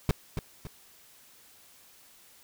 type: noise with echo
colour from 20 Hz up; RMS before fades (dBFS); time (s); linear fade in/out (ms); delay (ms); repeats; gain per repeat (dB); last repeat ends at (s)
brown; -20; 0.09-0.11; 2; 280; 2; -8; 0.67
effects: white hiss -57 dBFS RMS until 2.43 s